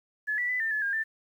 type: tone with pitch steps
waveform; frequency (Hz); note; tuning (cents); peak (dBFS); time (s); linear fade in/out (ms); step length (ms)
sine; 1712 / 1959 / 1998 / 1796 / 1717 / 1616 / 1777; A6 / B6 / B6 / A6 / A6 / G#6 / A6; -48 / -15 / +20 / +35 / -43 / -48 / +17; -26; 0.27-1.04; 20; 110
effects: 10-bit